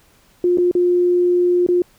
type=tone with dropouts; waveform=sine; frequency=354.8 Hz; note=F4; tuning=27 cents sharp; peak=-12 dBFS; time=0.44-1.82 s; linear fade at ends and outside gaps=2 ms; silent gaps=0.574-0.583 / 0.713-0.751 / 1.665-1.687 s; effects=pink hiss -54 dBFS RMS until 1.98 s